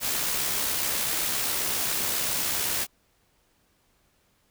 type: noise with amplitude modulation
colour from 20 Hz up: white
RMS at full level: -26 dBFS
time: 0-2.87 s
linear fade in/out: 50 ms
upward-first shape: sine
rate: 67.5 Hz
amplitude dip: 30%
effects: pink hiss -67 dBFS RMS until 4.5 s